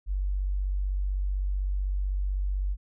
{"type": "tone", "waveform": "sine", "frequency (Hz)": 47.92, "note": "G1", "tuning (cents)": -39, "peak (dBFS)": -25, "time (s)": [0.06, 2.77], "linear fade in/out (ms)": 50, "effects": []}